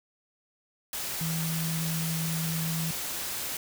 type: tone in noise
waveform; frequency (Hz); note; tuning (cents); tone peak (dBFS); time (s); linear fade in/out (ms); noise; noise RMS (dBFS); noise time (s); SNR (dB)
sine; 162.8; E3; -21; -29; 1.21-2.91; 2; white; -34; 0.93-3.57; +2
effects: none